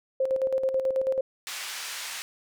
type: tone with tremolo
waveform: sine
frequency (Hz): 528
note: C5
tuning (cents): +16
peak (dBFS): -21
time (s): 0.2-1.21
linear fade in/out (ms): 5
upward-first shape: square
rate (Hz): 9.2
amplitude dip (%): 55
type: band-pass noise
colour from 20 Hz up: pink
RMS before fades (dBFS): -36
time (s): 1.47-2.22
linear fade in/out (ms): 0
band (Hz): 1600 to 10000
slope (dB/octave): 12
effects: none